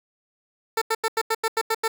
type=tone bursts; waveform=15% pulse; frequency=447.2 Hz; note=A4; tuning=28 cents sharp; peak=-14 dBFS; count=9; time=0.77-1.88 s; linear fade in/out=5 ms; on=46 ms; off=87 ms; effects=none